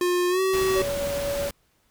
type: tone with pitch glide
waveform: square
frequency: 356.4 to 379.8 Hz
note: F4 to F#4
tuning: +35 to +45 cents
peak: -21 dBFS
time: 0.01-0.82 s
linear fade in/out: 2 ms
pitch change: +110 cents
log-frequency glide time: 0.29-0.41 s
type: noise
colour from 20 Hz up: pink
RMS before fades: -33 dBFS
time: 0.53-1.51 s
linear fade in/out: 5 ms
type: tone with tremolo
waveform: sine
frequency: 566 Hz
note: C#5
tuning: 36 cents sharp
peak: -24 dBFS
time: 0.75-1.5 s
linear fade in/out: 20 ms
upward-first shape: triangle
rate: 7.8 Hz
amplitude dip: 25%
effects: pink hiss -66 dBFS RMS until 1.9 s